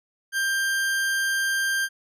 40% pulse tone, 1585 Hz, G6, 19 cents sharp, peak -21 dBFS, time 0.32-1.89 s, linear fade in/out 50 ms, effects resampled to 32000 Hz

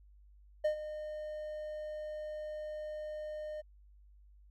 triangle tone with ADSR envelope, 610 Hz, D#5, 34 cents flat, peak -24 dBFS, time 0.64-3.62 s, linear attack 11 ms, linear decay 100 ms, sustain -13 dB, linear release 20 ms, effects added 50 Hz sine -57 dBFS peak until 4.5 s

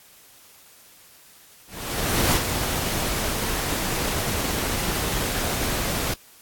pink noise with ADSR envelope, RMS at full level -20 dBFS, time 1.67-6.14 s, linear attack 680 ms, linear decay 45 ms, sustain -6 dB, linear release 5 ms, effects white hiss -51 dBFS RMS until 6.41 s + AAC 64 kbps

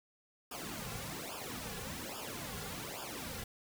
pink noise with flanger, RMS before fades -43 dBFS, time 0.51-3.44 s, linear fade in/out 5 ms, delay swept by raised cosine 0.49 to 3.29 ms, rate 1.2 Hz, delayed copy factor -0.95, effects none

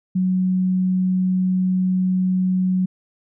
sine tone, 185 Hz, F#3, in tune, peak -16 dBFS, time 0.15-2.86 s, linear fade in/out 10 ms, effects none

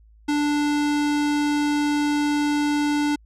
square tone, 293.7 Hz, D4, in tune, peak -20 dBFS, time 0.28-3.16 s, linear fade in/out 10 ms, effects added 54 Hz sine -49 dBFS peak until 3.25 s + low-pass 8000 Hz 12 dB/octave

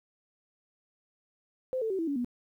sine tone with pitch steps, 516 / 444 / 382.1 / 328.8 / 283 / 243.5 Hz, C5 / A4 / G4 / E4 / C#4 / B3, -24 / +16 / -44 / -4 / +36 / -24 cents, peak -28 dBFS, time 1.73-2.246 s, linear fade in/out 0 ms, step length 86 ms, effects 11-bit

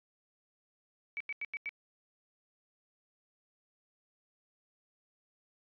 sine tone bursts, 2282 Hz, C#7, 50 cents sharp, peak -33 dBFS, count 5, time 1.17-1.692 s, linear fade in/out 0 ms, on 34 ms, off 88 ms, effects tanh soft clip ceiling -33 dBFS + resampled to 11025 Hz

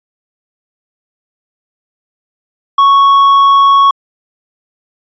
triangle tone with hard clipping, 1108.7 Hz, C#6, in tune, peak -5 dBFS, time 2.78-3.91 s, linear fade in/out 5 ms, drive 7 dB, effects resampled to 16000 Hz

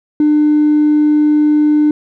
sine tone with hard clipping, 300 Hz, D4, 37 cents sharp, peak -8 dBFS, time 0.2-1.91 s, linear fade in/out 2 ms, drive 1 dB, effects none

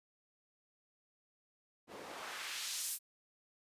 white noise with band-pass filter sweep, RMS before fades -43 dBFS, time 1.87-2.99 s, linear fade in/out 50 ms, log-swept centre 280 to 12000 Hz, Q 0.89, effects resampled to 32000 Hz

